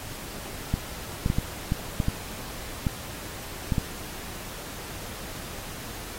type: clicks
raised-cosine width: 5 ms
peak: -11 dBFS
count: 10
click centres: 0.74 / 1.261 / 1.301 / 1.385 / 1.721 / 2.002 / 2.084 / 2.868 / 3.722 / 3.782 s
effects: pink hiss -39 dBFS RMS until 6.18 s + AAC 48 kbps